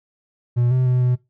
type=tone with pitch steps; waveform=triangle; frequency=121.2 / 128 / 125.8 / 124.7 Hz; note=B2 / C3 / B2 / B2; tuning=-32 / -38 / +32 / +17 cents; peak=-13 dBFS; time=0.56-1.16 s; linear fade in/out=20 ms; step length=150 ms; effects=noise-tail reverb RT60 0.2 s tail -19 dB re dry